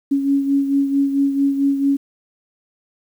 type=beating tone pair; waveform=sine; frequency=277.2 / 281.7 Hz; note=C#4 / C#4; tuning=0 / +28 cents; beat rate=4.5 Hz; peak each=-15 / -23 dBFS; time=0.11-1.97 s; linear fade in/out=10 ms; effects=8-bit